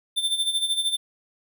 square tone with tremolo, 3560 Hz, A7, 20 cents sharp, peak -20 dBFS, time 0.16-0.97 s, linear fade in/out 20 ms, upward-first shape sine, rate 13 Hz, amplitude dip 70%, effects none

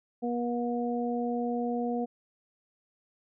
harmonic tone, 240 Hz, B3, 49 cents flat, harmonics 1 / 2 / 3, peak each -30 / -33 / -35 dBFS, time 0.22-2.06 s, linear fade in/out 20 ms, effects none

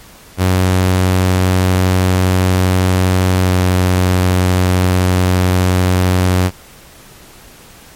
sawtooth tone with pitch glide, 92.5 to 91.54 Hz, F#2 to F#2, 0 to -18 cents, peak -6 dBFS, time 0.37-6.51 s, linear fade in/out 50 ms, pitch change -18 cents, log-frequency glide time 3.41-3.53 s, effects pink hiss -40 dBFS RMS until 7.95 s + MP3 64 kbps

